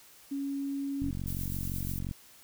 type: tone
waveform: sine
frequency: 277.9 Hz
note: C#4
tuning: 4 cents sharp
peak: -31 dBFS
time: 0.31-1.11 s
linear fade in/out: 10 ms
type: click train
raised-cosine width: 5 ms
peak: -24 dBFS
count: 51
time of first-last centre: 1.02-2.112 s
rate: 45.8 Hz
type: noise with tremolo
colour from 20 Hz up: violet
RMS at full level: -40 dBFS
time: 1.27-1.99 s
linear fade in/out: 0 ms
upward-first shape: sine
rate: 8.4 Hz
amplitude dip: 35%
effects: white hiss -56 dBFS RMS until 2.43 s